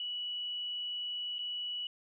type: tone with dropouts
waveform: sine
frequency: 2943 Hz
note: F#7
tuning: 10 cents flat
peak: -35 dBFS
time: 0-1.87 s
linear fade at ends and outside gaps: 2 ms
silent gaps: 1.384-1.39 s
effects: none